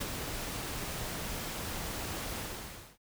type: noise with ADSR envelope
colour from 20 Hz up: pink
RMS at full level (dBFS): -34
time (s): 0-2.98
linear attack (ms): 15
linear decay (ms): 24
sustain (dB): -4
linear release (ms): 610
effects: none